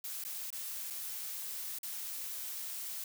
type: noise with dropouts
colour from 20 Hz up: blue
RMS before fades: -41 dBFS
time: 0.04-3.04 s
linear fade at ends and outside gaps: 2 ms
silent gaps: 0.239-0.249 / 0.504-0.527 / 0.902-0.906 / 1.787-1.831 s
effects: none